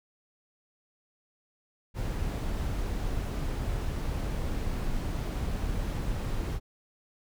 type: noise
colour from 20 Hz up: brown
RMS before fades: -31 dBFS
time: 1.94-6.6 s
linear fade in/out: 50 ms
effects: none